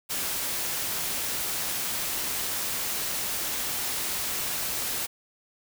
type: noise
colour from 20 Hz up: white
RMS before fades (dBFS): -30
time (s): 0.09-5.07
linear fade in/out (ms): 20
effects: none